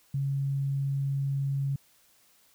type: tone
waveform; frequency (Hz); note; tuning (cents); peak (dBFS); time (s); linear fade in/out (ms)
sine; 138.2; C#3; -5; -26; 0.14-1.76; 5
effects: white hiss -63 dBFS RMS until 2.54 s